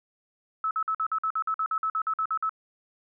sine tone bursts, 1300 Hz, E6, 24 cents flat, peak -24 dBFS, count 16, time 0.64-2.494 s, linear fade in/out 2 ms, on 69 ms, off 50 ms, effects none

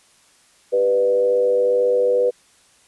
sine tone with frequency modulation, 493.9 Hz, B4, in tune, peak -14 dBFS, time 0.72-2.31 s, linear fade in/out 20 ms, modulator 102 Hz, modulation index 0.57, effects white hiss -55 dBFS RMS until 2.87 s + resampled to 24000 Hz

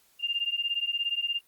sine beating tone pair, 2794 / 2811 Hz, F7 / F7, 0 / +11 cents, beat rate 17 Hz, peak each -30 dBFS, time 0.19-1.41 s, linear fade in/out 50 ms, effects white hiss -64 dBFS RMS until 1.47 s + Opus 48 kbps

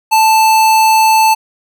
square tone, 880 Hz, A5, in tune, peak -7 dBFS, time 0.11-1.35 s, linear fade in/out 20 ms, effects none

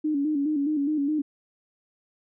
sine tone with vibrato, 293.7 Hz, D4, in tune, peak -22 dBFS, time 0.04-1.22 s, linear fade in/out 10 ms, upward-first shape square, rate 4.8 Hz, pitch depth 73 cents each way, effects none

